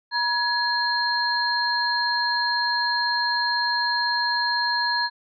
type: tone cluster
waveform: sine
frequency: 960 / 1679 / 4194 Hz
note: B5 / G#6 / C8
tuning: -49 / +18 / +3 cents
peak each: -25 dBFS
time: 0.11-5.1 s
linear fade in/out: 50 ms
effects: none